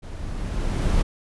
brown noise with level ramp, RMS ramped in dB -35 to -18 dBFS, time 0.02-1.03 s, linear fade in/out 20 ms, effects resampled to 24000 Hz

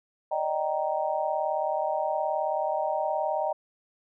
sine chord, Eb major seventh, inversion third, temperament just, 583.4 / 622.3 / 777.8 / 933.4 Hz, D5 / Eb5 / G5 / Bb5, -12 / 0 / -14 / +2 cents, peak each -33 / -29 / -30 / -32 dBFS, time 0.31-3.53 s, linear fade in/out 10 ms, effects none

